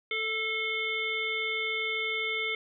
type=harmonic tone with a mistuned harmonic; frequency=442 Hz; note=A4; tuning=8 cents sharp; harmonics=1 / 3 / 5 / 7 / 8; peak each=-37 / -41 / -30 / -39 / -37 dBFS; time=0.11-2.55 s; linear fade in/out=2 ms; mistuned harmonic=5; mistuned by=-29 cents; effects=none